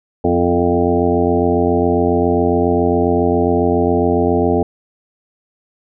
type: harmonic tone with a mistuned harmonic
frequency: 87.31 Hz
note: F2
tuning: in tune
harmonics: 1 / 2 / 3 / 4 / 5 / 7 / 8 / 9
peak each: -21 / -23 / -18 / -19 / -17 / -23 / -23 / -23 dBFS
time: 0.24-4.63 s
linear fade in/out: 5 ms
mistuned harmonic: 3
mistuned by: -33 cents
effects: none